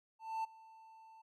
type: tone with ADSR envelope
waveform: triangle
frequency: 890 Hz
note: A5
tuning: 20 cents sharp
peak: -32 dBFS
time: 0.19-1.22 s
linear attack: 250 ms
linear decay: 13 ms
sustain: -22 dB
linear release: 10 ms
effects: none